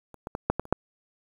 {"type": "clicks", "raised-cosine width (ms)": 1, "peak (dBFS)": [-30, -20, -16, -7, -13, -30, -6], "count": 7, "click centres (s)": [0.143, 0.271, 0.351, 0.5, 0.596, 0.654, 0.726], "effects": ["8-bit"]}